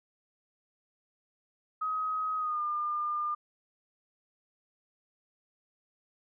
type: tone with pitch glide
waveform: sine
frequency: 1264 to 1204.1 Hz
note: D#6 to D6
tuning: +27 to +43 cents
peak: -29 dBFS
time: 1.81-3.35 s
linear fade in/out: 10 ms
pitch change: -84 cents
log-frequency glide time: 2.37-2.62 s
effects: none